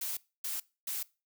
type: noise bursts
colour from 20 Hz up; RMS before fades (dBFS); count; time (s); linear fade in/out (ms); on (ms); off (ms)
blue; -36; 3; 0.01-1.03; 5; 160; 270
effects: noise-tail reverb RT60 0.3 s tail -22 dB re dry